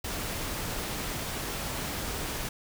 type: noise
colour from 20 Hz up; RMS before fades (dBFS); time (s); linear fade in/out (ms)
pink; -34; 0.04-2.49; 5
effects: none